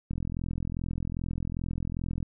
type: click train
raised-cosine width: 5 ms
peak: -20 dBFS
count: 91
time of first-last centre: 0.11-2.228 s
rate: 42.5 Hz
effects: none